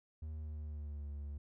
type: tone with pitch glide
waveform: triangle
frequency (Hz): 77.78 to 72.15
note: D#2 to D2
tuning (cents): 0 to -30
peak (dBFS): -39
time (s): 0.22-1.38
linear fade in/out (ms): 5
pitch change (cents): -130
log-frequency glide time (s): 0.32-1.08
effects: none